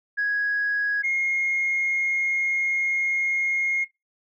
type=tone pair in turn; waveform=sine; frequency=1661.2 / 2145 Hz; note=G#6 / C7; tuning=0 / +42 cents; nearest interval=major third; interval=442 cents; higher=second; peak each=-20 dBFS; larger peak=neither; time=0.17-1.03 / 1.03-3.85 s; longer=second; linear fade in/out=20 ms; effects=noise-tail reverb RT60 0.2 s tail -18 dB re dry + tanh soft clip ceiling -17 dBFS